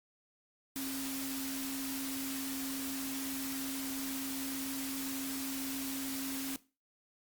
sine tone in noise, 269.6 Hz, C#4, 48 cents flat, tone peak -38 dBFS, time 0.76-6.56 s, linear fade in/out 0 ms, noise white, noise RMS -41 dBFS, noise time 0.76-6.56 s, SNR 0 dB, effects noise-tail reverb RT60 0.3 s tail -18 dB re dry + Opus 48 kbps

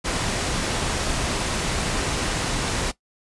pink low-pass noise, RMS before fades -25 dBFS, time 0.04-2.92 s, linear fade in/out 20 ms, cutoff 10000 Hz, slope 24 dB/octave, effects noise-tail reverb RT60 0.1 s tail -17 dB re dry + resampled to 24000 Hz

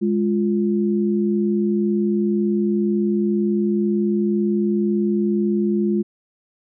sine tone pair together, 207.2 / 349.2 Hz, G#3 / F4, -4 / 0 cents, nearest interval major sixth, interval 904 cents, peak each -18 / -21 dBFS, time 0.01-6.03 s, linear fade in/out 20 ms, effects none

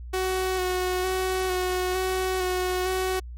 sawtooth tone with vibrato, 370 Hz, F#4, in tune, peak -20 dBFS, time 0.13-3.2 s, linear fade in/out 10 ms, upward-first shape square, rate 1.1 Hz, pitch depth 17 cents each way, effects added 60 Hz sine -35 dBFS peak until 3.37 s + MP3 64 kbps

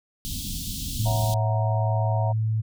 pink band-stop noise, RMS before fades -31 dBFS, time 0.25-1.34 s, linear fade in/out 0 ms, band 270 to 3100 Hz, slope 48 dB/octave
sine tone, 110 Hz, A2, in tune, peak -21 dBFS, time 0.98-2.62 s, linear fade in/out 20 ms
sine chord, F# dominant seventh, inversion second, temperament equal, 554.4 / 659.3 / 740 / 932.3 Hz, C#5 / E5 / F#5 / A#5, 0 / 0 / 0 / 0 cents, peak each -35 / -30 / -32 / -32 dBFS, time 1.05-2.33 s, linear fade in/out 20 ms
effects none

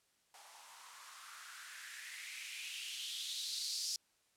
violet noise with band-pass filter sweep, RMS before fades -45 dBFS, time 0.34-3.96 s, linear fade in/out 2 ms, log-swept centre 760 to 5100 Hz, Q 4.2, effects white hiss -75 dBFS RMS until 4.36 s + low-pass 10000 Hz 12 dB/octave

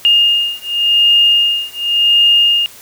sine beating tone pair, 2831 / 2831.9 Hz, F7 / F7, +23 / +23 cents, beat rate 0.9 Hz, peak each -12 dBFS, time 0.05-2.66 s, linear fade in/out 0 ms, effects white hiss -38 dBFS RMS until 2.81 s

